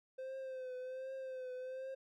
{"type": "tone with vibrato", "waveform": "triangle", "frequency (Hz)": 518, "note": "C5", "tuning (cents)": -17, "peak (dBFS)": -40, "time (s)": [0.18, 1.95], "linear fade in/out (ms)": 10, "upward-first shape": "triangle", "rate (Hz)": 1.3, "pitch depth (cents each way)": 50, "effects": []}